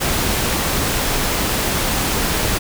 pink noise, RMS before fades -19 dBFS, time 0-2.59 s, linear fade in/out 20 ms, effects none

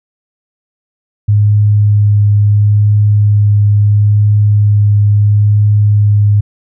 sine tone with vibrato, 103.83 Hz, G#2, in tune, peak -5 dBFS, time 1.28-6.41 s, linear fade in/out 10 ms, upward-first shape triangle, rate 0.74 Hz, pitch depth 11 cents each way, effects none

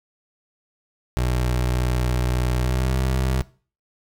25% pulse tone with pitch glide, 61.74 to 64.7 Hz, B1 to C2, 0 to -19 cents, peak -16 dBFS, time 1.17-3.42 s, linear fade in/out 0 ms, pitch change +81 cents, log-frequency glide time 2.56-2.94 s, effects noise-tail reverb RT60 0.4 s tail -20 dB re dry

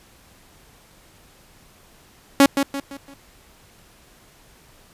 sawtooth tone with echo, 277.7 Hz, C#4, 3 cents sharp, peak -5 dBFS, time 2.4-2.46 s, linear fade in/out 2 ms, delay 170 ms, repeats 4, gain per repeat -8 dB, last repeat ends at 3.14 s, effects pink hiss -52 dBFS RMS until 4.93 s + resampled to 32000 Hz

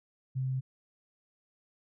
sine tone, 130.81 Hz, C3, in tune, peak -29 dBFS, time 0.35-0.61 s, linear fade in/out 20 ms, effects none

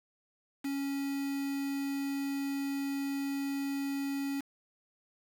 triangle tone with quantisation, 277.2 Hz, C#4, in tune, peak -30 dBFS, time 0.64-4.41 s, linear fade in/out 10 ms, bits 7, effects none

